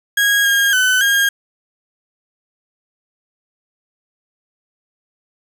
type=tone with pitch steps; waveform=35% pulse; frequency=1643 / 1623 / 1510 / 1621 Hz; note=G#6 / G#6 / F#6 / G#6; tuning=-19 / -40 / +35 / -42 cents; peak=-10 dBFS; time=0.17-1.29 s; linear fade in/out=5 ms; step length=280 ms; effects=7-bit